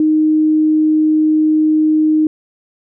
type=tone; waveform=sine; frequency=309.9 Hz; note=D#4; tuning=7 cents flat; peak=-9 dBFS; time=0-2.27 s; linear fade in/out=2 ms; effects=none